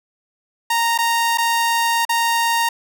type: tone with dropouts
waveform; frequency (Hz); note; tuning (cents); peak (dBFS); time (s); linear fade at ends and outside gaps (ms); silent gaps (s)
sawtooth; 928; A#5; -8; -12; 0.7-2.69; 5; 0.978-0.986 / 1.375-1.382 / 2.052-2.092
effects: none